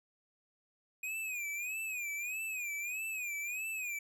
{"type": "tone with vibrato", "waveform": "square", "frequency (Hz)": 2473, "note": "D#7", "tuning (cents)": -11, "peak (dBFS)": -37, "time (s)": [1.03, 3.99], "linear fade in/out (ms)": 5, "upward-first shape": "sine", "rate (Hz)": 1.6, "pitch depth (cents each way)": 120, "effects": []}